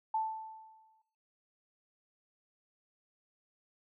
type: tone with exponential decay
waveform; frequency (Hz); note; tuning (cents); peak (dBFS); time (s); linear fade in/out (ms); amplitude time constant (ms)
sine; 880; A5; 0; -28; 0.14-1.02; 5; 190
effects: noise-tail reverb RT60 0.7 s tail -18 dB re dry